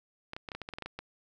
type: clicks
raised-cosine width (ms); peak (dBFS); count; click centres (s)
0.3; -23; 12; 0.334 / 0.365 / 0.488 / 0.518 / 0.55 / 0.617 / 0.689 / 0.737 / 0.785 / 0.823 / 0.86 / 0.99
effects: none